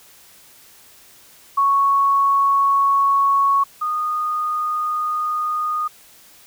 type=tone pair in turn; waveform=sine; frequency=1108.7 / 1230.9 Hz; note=C#6 / D#6; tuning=0 / -19 cents; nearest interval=major second; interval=181 cents; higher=second; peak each=-13 / -19 dBFS; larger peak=first; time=1.57-3.64 / 3.81-5.88 s; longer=neither; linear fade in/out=10 ms; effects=white hiss -48 dBFS RMS until 6.46 s